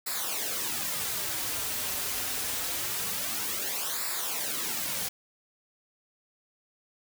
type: noise with flanger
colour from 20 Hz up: white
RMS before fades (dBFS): -32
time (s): 0.06-5.09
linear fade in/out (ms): 10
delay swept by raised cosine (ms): 0.32 to 6.12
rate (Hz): 0.25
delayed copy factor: -0.7
effects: none